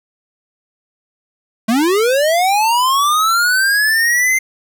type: linear sweep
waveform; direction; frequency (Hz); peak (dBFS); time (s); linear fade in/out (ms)
square; up; 211 to 2093; -12; 1.68-4.39; 10
effects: 8-bit